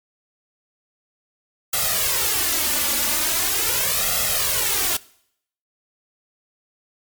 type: noise with flanger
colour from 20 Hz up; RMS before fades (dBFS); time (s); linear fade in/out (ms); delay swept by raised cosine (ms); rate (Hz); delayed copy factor
white; -21; 1.73-4.97; 5; 1.5 to 3.5; 0.41; +0.95
effects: noise-tail reverb RT60 0.7 s tail -22 dB re dry + MP3 96 kbps